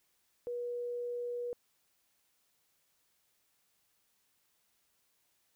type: tone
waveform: sine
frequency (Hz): 483.5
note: B4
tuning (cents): -37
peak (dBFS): -35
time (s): 0.47-1.53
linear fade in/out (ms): 0
effects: white hiss -75 dBFS RMS until 5.55 s